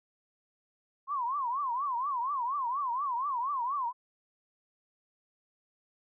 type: tone with vibrato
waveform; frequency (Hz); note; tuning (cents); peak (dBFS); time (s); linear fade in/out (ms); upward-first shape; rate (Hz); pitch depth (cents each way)
sine; 1046.5; C6; 0; -29; 1.07-3.93; 50; triangle; 4.2; 230
effects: none